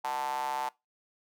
square tone with high-pass filter, 68 Hz, C#2, 33 cents flat, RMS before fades -33 dBFS, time 0.04-0.69 s, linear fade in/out 5 ms, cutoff 850 Hz, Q 8.4, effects noise-tail reverb RT60 0.2 s tail -21 dB re dry

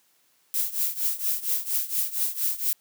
violet noise with tremolo, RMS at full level -23 dBFS, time 0.54-2.73 s, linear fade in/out 0 ms, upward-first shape triangle, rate 4.3 Hz, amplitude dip 90%, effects white hiss -65 dBFS RMS until 2.8 s + high-pass 150 Hz 12 dB/octave

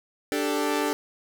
sawtooth chord, D suspended fourth, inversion none, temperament equal, 293.7 / 392 / 440 Hz, D4 / G4 / A4, 0 / 0 / 0 cents, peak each -23 / -26 / -25 dBFS, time 0.32-0.93 s, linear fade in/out 0 ms, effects none

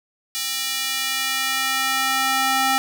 square tone with high-pass filter sweep, 265.1 Hz, C4, 23 cents sharp, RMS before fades -22 dBFS, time 0.35-2.78 s, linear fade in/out 0 ms, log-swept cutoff 3700 to 810 Hz, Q 0.92, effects none

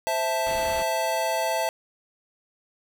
square chord, A minor, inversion first, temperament equal, 523.3 / 659.3 / 880 Hz, C5 / E5 / A5, 0 / 0 / 0 cents, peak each -32 / -27 / -28 dBFS, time 0.07-1.69 s, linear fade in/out 0 ms
pink low-pass noise, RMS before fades -38 dBFS, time 0.46-0.83 s, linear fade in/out 10 ms, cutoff 4400 Hz, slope 96 dB/octave
effects none

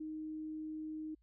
sine tone, 311.1 Hz, D#4, in tune, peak -40 dBFS, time 0-1.15 s, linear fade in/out 10 ms, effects added 56 Hz sine -68 dBFS peak until 1.22 s

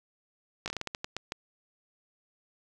slowing click train, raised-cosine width 0.2 ms, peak -16 dBFS, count 11, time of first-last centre 0.66-1.321 s, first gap 18 ms, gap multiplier 1.27, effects none

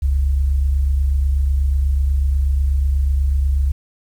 sine tone pair together, 40.83 / 69 Hz, E1 / C#2, -16 / -7 cents, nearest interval major sixth, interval 909 cents, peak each -23 / -14 dBFS, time 0.02-3.72 s, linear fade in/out 10 ms, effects 8-bit

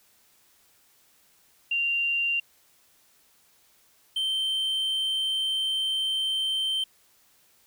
sine / triangle tone pair in turn, 2776 / 3116 Hz, F7 / G7, -11 / -11 cents, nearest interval major second, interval 200 cents, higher second, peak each -23 dBFS, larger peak neither, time 1.71-2.4 / 4.16-6.84 s, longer second, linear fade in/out 5 ms, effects white hiss -62 dBFS RMS until 7.66 s

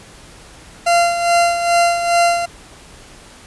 40% pulse tone with tremolo, 689 Hz, F5, 24 cents flat, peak -9 dBFS, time 0.86-2.46 s, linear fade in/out 10 ms, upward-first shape sine, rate 2.4 Hz, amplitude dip 60%, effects pink hiss -41 dBFS RMS until 3.46 s + resampled to 24000 Hz

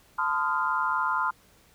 sine chord, F dominant seventh, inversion first, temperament equal with one note detuned, 880 / 1024.4 / 1244.5 / 1396.9 Hz, A5 / C6 / Eb6 / F6, 0 / -37 / 0 / 0 cents, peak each -32 / -27 / -31 / -29 dBFS, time 0.18-1.31 s, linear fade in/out 10 ms, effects pink hiss -59 dBFS RMS until 1.74 s

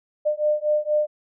sine beating tone pair, 600 / 604.2 Hz, D5 / D5, +37 / +49 cents, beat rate 4.2 Hz, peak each -22 dBFS, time 0.25-1.07 s, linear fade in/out 20 ms, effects none

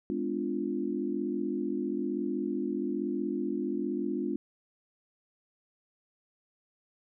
sine chord, G# diminished seventh, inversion none, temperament equal with one note detuned, 207.7 / 252.6 / 293.7 / 349.2 Hz, G#3 / B3 / D4 / F4, 0 / +39 / 0 / 0 cents, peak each -36 / -35 / -34 / -34 dBFS, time 0.1-4.36 s, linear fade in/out 0 ms, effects none

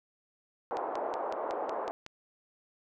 pink band-pass noise, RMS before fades -35 dBFS, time 0.71-1.91 s, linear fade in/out 0 ms, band 440 to 1000 Hz, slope 24 dB/octave
click train, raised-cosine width 0.2 ms, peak -25 dBFS, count 8, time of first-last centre 0.77-2.064 s, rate 5.41 Hz
effects none

